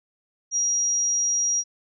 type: tone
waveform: sine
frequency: 5720 Hz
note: F8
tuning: 41 cents sharp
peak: -20 dBFS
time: 0.51-1.64 s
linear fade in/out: 50 ms
effects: none

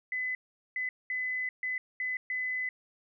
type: tone bursts at uneven times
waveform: sine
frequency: 2014 Hz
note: B6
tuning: 33 cents sharp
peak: -30 dBFS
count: 6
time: 0.12-0.35 / 0.76-0.89 / 1.1-1.49 / 1.63-1.78 / 2-2.17 / 2.3-2.69 s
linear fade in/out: 2 ms
effects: none

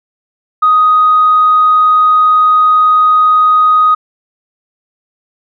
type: tone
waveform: sine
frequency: 1249 Hz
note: D#6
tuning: 6 cents sharp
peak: -4 dBFS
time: 0.62-3.95 s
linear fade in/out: 10 ms
effects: tanh soft clip ceiling 0 dBFS

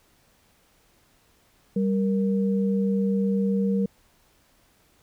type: tone pair together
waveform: sine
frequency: 195.69 / 468 Hz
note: G3 / A#4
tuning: -3 / +7 cents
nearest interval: octave + minor third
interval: 1510 cents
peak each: -21 / -28 dBFS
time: 1.76-3.86 s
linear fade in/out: 5 ms
effects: pink hiss -62 dBFS RMS until 5.02 s

